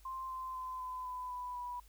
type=tone with pitch steps; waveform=sine; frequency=1048 / 1036.6 / 1025.2 / 1014.1 / 1003 / 992 / 981.2 Hz; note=C6 / C6 / C6 / B5 / B5 / B5 / B5; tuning=+2 / -16 / -36 / +46 / +26 / +7 / -12 cents; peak=-39 dBFS; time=0.05-1.8 s; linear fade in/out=5 ms; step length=250 ms; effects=added 50 Hz sine -58 dBFS peak until 1.88 s + white hiss -67 dBFS RMS until 1.88 s